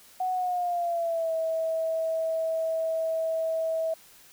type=tone with pitch glide; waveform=sine; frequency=740 to 647.9 Hz; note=F#5 to E5; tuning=0 to -30 cents; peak=-25 dBFS; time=0.2-3.94 s; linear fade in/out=5 ms; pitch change=-230 cents; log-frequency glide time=0.32-1.33 s; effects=white hiss -54 dBFS RMS until 4.32 s